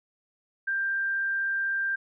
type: tone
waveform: sine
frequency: 1584 Hz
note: G6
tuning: 18 cents sharp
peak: -25 dBFS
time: 0.67-1.96 s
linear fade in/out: 10 ms
effects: none